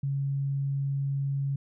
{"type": "tone", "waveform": "sine", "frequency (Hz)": 138.59, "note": "C#3", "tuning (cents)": 0, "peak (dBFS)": -26, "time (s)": [0.03, 1.56], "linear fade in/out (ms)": 5, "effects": []}